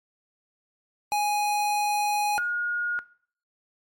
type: tone pair in turn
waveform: square / sine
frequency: 830.6 / 1434.4 Hz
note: G#5 / F6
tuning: 0 / +46 cents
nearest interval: major sixth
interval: 946 cents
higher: second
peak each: -23 dBFS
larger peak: neither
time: 1.12-2.38 / 2.38-2.99 s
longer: first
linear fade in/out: 0 ms
effects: noise-tail reverb RT60 0.5 s tail -20 dB re dry + MP3 64 kbps